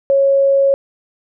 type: tone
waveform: sine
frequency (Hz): 550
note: C#5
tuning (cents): -14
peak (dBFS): -9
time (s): 0.1-0.74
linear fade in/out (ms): 0
effects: none